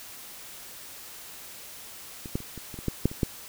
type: clicks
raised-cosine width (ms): 3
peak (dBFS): -25 / -14 / -29 / -26 / -27 / -25 / -13 / -8 / -25 / -10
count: 10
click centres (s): 2.258 / 2.355 / 2.404 / 2.577 / 2.742 / 2.789 / 2.883 / 3.056 / 3.115 / 3.232
effects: white hiss -44 dBFS RMS until 3.48 s